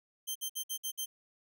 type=tone bursts; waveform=10% pulse; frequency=3136 Hz; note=G7; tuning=in tune; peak=-26 dBFS; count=6; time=0.27-1.06 s; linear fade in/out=20 ms; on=85 ms; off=56 ms; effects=none